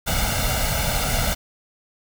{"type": "noise with comb filter", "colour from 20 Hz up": "pink", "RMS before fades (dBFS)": -22, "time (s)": [0.06, 1.35], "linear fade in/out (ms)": 20, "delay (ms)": 1.4, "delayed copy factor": 0.85, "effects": []}